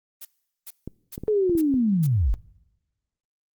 blue noise bursts, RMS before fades -37 dBFS, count 5, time 0.21-2.07 s, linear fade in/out 10 ms, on 44 ms, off 410 ms
clicks, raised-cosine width 3 ms, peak -20 dBFS, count 6, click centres 0.876 / 1.179 / 1.236 / 1.496 / 1.552 / 1.741 s
sine linear sweep, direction down, 437.2 to 40.07 Hz, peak -18 dBFS, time 1.28-2.34 s, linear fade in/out 0 ms
effects noise-tail reverb RT60 1.0 s tail -23 dB re dry + Opus 24 kbps

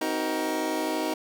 25% pulse chord, C half-diminished seventh, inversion none, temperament just, 261.6 / 314 / 376.7 / 470.9 Hz, C4 / Eb4 / Gb4 / Bb4, 0 / +16 / +31 / +18 cents, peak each -31 / -25 / -30 / -31 dBFS, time 0.01-1.14 s, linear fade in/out 5 ms, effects none

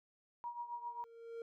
sine tone with tremolo, 954 Hz, A#5, 40 cents sharp, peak -38 dBFS, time 0.44-1.04 s, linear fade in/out 0 ms, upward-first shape triangle, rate 7.5 Hz, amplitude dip 80%
triangle tone with exponential growth, 461.6 Hz, A#4, 17 cents flat, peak -39 dBFS, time 0.59-1.42 s, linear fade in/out 2 ms, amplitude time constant 180 ms
effects none

